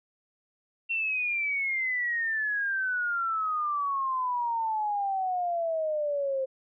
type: exponential sweep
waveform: sine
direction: down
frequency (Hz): 2729 to 523.3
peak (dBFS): -26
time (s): 0.89-6.46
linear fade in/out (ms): 20
effects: none